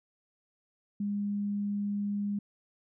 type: tone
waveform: sine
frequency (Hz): 203.7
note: G#3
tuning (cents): -33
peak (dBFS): -29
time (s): 1-2.39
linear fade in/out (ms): 5
effects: none